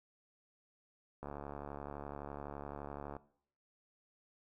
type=click train; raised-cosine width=1 ms; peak=-30 dBFS; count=140; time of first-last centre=1.23-3.166 s; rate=71.8 Hz; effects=noise-tail reverb RT60 0.6 s tail -19 dB re dry